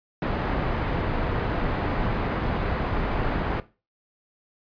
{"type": "low-pass noise", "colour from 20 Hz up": "pink", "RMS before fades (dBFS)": -26, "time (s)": [0.22, 3.6], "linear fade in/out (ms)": 2, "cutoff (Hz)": 1600, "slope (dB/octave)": 12, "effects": ["noise-tail reverb RT60 0.3 s tail -17 dB re dry", "resampled to 11025 Hz"]}